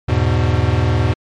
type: chord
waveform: square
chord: E major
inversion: none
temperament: equal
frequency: 82.41 / 103.83 / 123.47 Hz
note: E2 / G#2 / B2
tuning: 0 / 0 / 0 cents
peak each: -18 dBFS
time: 0.08-1.14 s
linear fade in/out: 10 ms
effects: low-pass 4000 Hz 12 dB/octave + MP3 64 kbps